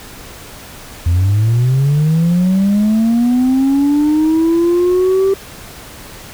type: linear sweep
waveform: sine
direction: up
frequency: 82.41 to 392 Hz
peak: -7 dBFS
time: 1.06-5.34 s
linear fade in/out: 5 ms
effects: tanh soft clip ceiling -8 dBFS + pink hiss -34 dBFS RMS until 6.33 s